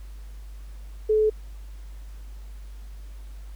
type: tone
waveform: sine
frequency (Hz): 431.2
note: A4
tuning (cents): -35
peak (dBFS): -17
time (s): 1.09-1.3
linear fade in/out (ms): 10
effects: added 50 Hz sine -37 dBFS peak until 3.55 s + pink hiss -57 dBFS RMS until 3.55 s